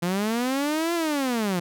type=linear two-way sweep; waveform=sawtooth; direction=up then down; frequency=168.6 to 345.9 to 168.6 Hz; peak=-19 dBFS; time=0.02-1.6 s; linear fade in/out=10 ms; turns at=0.94 s; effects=none